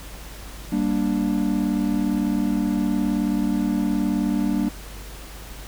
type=chord; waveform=triangle; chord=G minor; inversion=none; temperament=just; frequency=196 / 235.2 / 294 Hz; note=G3 / Bb3 / D4; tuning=0 / +16 / +2 cents; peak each=-22 / -22 / -22 dBFS; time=0.72-4.69 s; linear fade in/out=5 ms; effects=added 50 Hz sine -37 dBFS peak until 5.67 s + pink hiss -41 dBFS RMS until 5.67 s